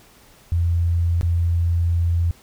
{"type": "tone with dropouts", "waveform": "sine", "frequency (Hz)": 85.2, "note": "F2", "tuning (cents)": -42, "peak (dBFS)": -16, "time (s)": [0.52, 2.31], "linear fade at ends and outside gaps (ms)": 0, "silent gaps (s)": [1.211, 1.23], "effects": ["pink hiss -51 dBFS RMS until 2.42 s"]}